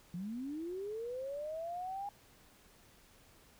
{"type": "linear sweep", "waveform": "sine", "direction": "up", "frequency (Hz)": [166.6, 818], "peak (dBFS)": -38, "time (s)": [0.14, 2.09], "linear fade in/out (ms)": 2, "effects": ["pink hiss -63 dBFS RMS until 3.59 s"]}